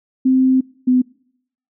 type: tone pair in turn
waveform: sine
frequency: 260.2 / 252.8 Hz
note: C4 / B3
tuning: -9 / +41 cents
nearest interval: unison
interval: 50 cents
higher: first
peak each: -10 dBFS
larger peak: neither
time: 0.25-0.61 / 0.87-1.02 s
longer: first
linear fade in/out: 10 ms
effects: noise-tail reverb RT60 0.7 s tail -25 dB re dry